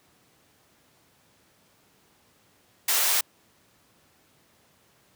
white high-pass noise, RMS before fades -23 dBFS, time 2.88-3.21 s, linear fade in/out 5 ms, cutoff 580 Hz, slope 12 dB/octave, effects pink hiss -62 dBFS RMS until 5.15 s + high-pass 100 Hz 12 dB/octave

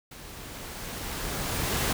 pink noise with level ramp, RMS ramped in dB -45 to -26 dBFS, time 0.11-1.93 s, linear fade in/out 5 ms, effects none

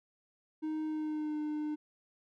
triangle tone with pitch glide, 311.1 to 302.1 Hz, D#4 to D4, 0 to +49 cents, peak -31 dBFS, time 0.62-1.76 s, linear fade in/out 20 ms, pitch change -51 cents, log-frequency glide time 0.85-1.39 s, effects none

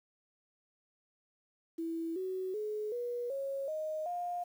sine tone with pitch steps, 329.6 / 374.3 / 425 / 482.6 / 548 / 622.2 / 706.5 Hz, E4 / F#4 / G#4 / B4 / C#5 / D#5 / F5, 0 / +20 / +40 / -40 / -20 / 0 / +20 cents, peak -34 dBFS, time 1.78-4.44 s, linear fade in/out 10 ms, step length 380 ms, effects 10-bit

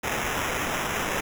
blue noise with sample-and-hold, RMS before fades -28 dBFS, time 0.03-1.21 s, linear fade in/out 10 ms, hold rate 4410 Hz, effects none

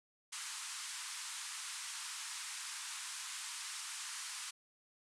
white band-pass noise, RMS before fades -45 dBFS, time 0.32-4.51 s, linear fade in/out 10 ms, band 930 to 9800 Hz, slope 48 dB/octave, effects none

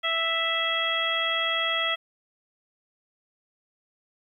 harmonic tone, 659.3 Hz, E5, in tune, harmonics 1 / 2 / 3 / 4 / 5, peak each -33 / -30 / -29 / -33 / -27 dBFS, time 0.03-1.96 s, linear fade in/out 20 ms, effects 10-bit

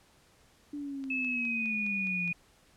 sine linear sweep, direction down, 293.7 to 170 Hz, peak -35 dBFS, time 0.73-2.32 s, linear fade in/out 5 ms
click train, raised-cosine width 0.2 ms, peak -34 dBFS, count 7, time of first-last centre 1.04-2.277 s, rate 4.85 Hz
sine tone with pitch glide, 2600 to 2457 Hz, E7 to D#7, -24 to -22 cents, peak -30 dBFS, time 1.1-2.33 s, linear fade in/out 5 ms, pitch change -98 cents, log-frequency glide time 1.25-1.74 s
effects pink hiss -63 dBFS RMS until 2.76 s + low-pass 11000 Hz 12 dB/octave

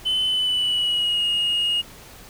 sine tone with pitch glide, 3034 to 2864 Hz, F#7 to F7, +43 to +43 cents, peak -17 dBFS, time 0.05-1.82 s, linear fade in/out 20 ms, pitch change -100 cents, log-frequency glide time 0.25-1.24 s, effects tanh soft clip ceiling -17 dBFS + pink hiss -44 dBFS RMS until 2.29 s

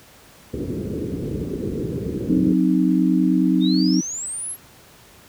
white low-pass noise, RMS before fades -26 dBFS, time 0.53-2.53 s, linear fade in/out 10 ms, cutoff 440 Hz, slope 48 dB/octave
sine chord, C diminished, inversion second, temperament equal with one note detuned, 183.61 / 261.6 / 311.1 Hz, Gb3 / C4 / Eb4, -13 / 0 / 0 cents, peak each -19 dBFS, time 2.29-4.01 s, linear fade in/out 10 ms
sine exponential sweep, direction up, 3563 to 11590 Hz, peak -26 dBFS, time 3.6-4.57 s, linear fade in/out 50 ms
effects pink hiss -48 dBFS RMS until 5.28 s + high-pass 60 Hz 12 dB/octave

